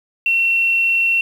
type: tone with quantisation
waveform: sine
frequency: 2718 Hz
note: F7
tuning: 48 cents flat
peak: -13 dBFS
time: 0.26-1.21 s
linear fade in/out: 2 ms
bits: 7
effects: none